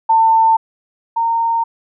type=tone pair in turn; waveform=sine; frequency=897 / 919.6 Hz; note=A5 / A#5; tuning=+33 / -24 cents; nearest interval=unison; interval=43 cents; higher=second; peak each=-8 / -13 dBFS; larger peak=first; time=0.09-0.57 / 1.16-1.64 s; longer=neither; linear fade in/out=10 ms; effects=none